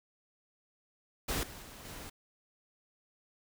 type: noise with level steps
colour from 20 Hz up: pink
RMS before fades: -34 / -48 / -50 / -46 dBFS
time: 1.28-2.1 s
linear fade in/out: 10 ms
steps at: 1.43 / 1.62 / 1.85 s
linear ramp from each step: 2 ms
effects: none